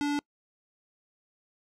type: tone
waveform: square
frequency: 289.8 Hz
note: D4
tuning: 23 cents flat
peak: -27 dBFS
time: 0.01-0.19 s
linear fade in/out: 0 ms
effects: noise-tail reverb RT60 0.1 s tail -26 dB re dry + low-pass 7000 Hz 12 dB/octave